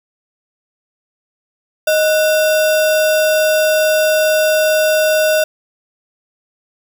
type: tone with sample-and-hold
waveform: sine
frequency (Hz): 622.3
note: D#5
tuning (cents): 0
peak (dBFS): -10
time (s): 1.87-5.44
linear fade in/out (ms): 5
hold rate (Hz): 2100
effects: none